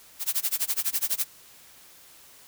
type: noise with tremolo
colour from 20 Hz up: blue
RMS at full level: -24 dBFS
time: 0.19-1.27 s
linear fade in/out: 50 ms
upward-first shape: sine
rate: 12 Hz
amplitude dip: 100%
effects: white hiss -52 dBFS RMS until 2.47 s